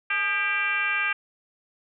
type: tone with frequency modulation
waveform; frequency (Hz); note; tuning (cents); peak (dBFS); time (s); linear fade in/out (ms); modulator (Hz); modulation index
sine; 1975.5; B6; 0; -22; 0.1-1.13; 5; 376; 1.9
effects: none